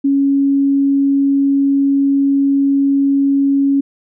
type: tone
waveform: sine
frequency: 277.2 Hz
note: C#4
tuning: in tune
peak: -10 dBFS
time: 0.04-3.81 s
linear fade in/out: 10 ms
effects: none